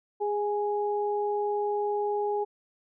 sine tone pair together, 412.4 / 830.6 Hz, G#4 / G#5, -12 / 0 cents, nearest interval octave, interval 1212 cents, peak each -27 / -30 dBFS, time 0.2-2.45 s, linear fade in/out 20 ms, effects none

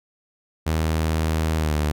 sawtooth tone with pitch glide, 79.5 to 75.52 Hz, D#2 to D2, +38 to +49 cents, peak -16 dBFS, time 0.66-1.92 s, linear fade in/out 10 ms, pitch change -89 cents, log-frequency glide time 1.57-1.73 s, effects none

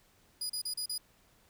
25% pulse tone bursts, 4929 Hz, D#8, 17 cents flat, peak -29 dBFS, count 5, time 0.41-0.98 s, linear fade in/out 5 ms, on 86 ms, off 35 ms, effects pink hiss -66 dBFS RMS until 1.49 s

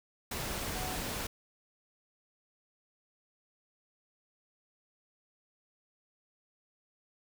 sine tone in noise, 740 Hz, F#5, in tune, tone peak -42 dBFS, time 0.75-0.96 s, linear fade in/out 5 ms, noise pink, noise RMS -37 dBFS, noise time 0.31-1.27 s, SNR -8 dB, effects none

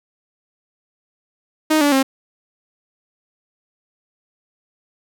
sawtooth tone with pitch steps, 311.1 / 288.6 / 267.7 Hz, D#4 / D4 / C4, 0 / -30 / +40 cents, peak -9 dBFS, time 1.7-2.03 s, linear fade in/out 10 ms, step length 110 ms, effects none

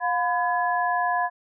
sine tone cluster, 712 / 1004 / 1695 Hz, F5 / B5 / G#6, +33 / +28 / +35 cents, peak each -24 / -25 / -28 dBFS, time 0-1.3 s, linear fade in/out 50 ms, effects none

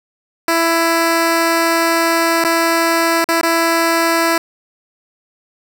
10% pulse tone with dropouts, 332.1 Hz, E4, 13 cents sharp, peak -4 dBFS, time 0.48-4.38 s, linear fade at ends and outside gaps 2 ms, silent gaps 2.44-2.448 / 3.243-3.288 / 3.412-3.431 s, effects none

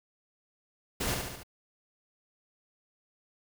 pink noise with echo, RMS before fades -31 dBFS, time 1-1.15 s, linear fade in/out 10 ms, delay 71 ms, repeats 4, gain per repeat -4 dB, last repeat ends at 1.434 s, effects none

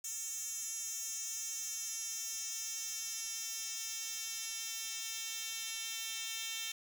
10% pulse tone with high-pass filter sweep, 449.6 Hz, A4, 37 cents sharp, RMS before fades -41 dBFS, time 0.04-6.72 s, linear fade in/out 5 ms, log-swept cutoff 6900 to 3900 Hz, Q 2.4, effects none

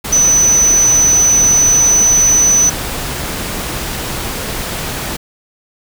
sine tone in noise, 6000 Hz, F#8, 23 cents sharp, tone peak -7 dBFS, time 0.12-2.7 s, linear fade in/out 10 ms, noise pink, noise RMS -21 dBFS, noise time 0.04-5.17 s, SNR +11 dB, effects none

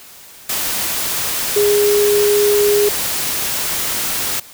sine tone in noise, 412.7 Hz, G#4, 11 cents flat, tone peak -11 dBFS, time 1.56-2.89 s, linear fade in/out 5 ms, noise white, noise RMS -20 dBFS, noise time 0.49-4.4 s, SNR +6 dB, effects white hiss -40 dBFS RMS until 4.53 s

